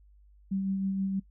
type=tone with tremolo; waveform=sine; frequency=193.5 Hz; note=G3; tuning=22 cents flat; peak=-26 dBFS; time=0.51-1.2 s; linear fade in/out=10 ms; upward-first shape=sine; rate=6.3 Hz; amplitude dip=30%; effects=noise-tail reverb RT60 0.1 s tail -21 dB re dry + added 50 Hz sine -55 dBFS peak until 1.3 s